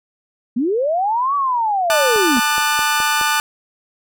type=linear two-way sweep; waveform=sine; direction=up then down; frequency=219.2 to 1154 to 219.2 Hz; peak=-15 dBFS; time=0.56-2.4 s; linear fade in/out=10 ms; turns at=1.35 s
type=chord; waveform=sawtooth; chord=D major; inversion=second; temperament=equal with one note detuned; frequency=880 / 1200.7 / 1480 Hz; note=A5 / D6 / F#6; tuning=0 / +38 / 0 cents; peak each=-16 dBFS; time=1.9-3.4 s; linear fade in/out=0 ms
type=click train; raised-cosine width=1 ms; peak=-15 dBFS; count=6; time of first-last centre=2.16-3.213 s; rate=4.75 Hz
effects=none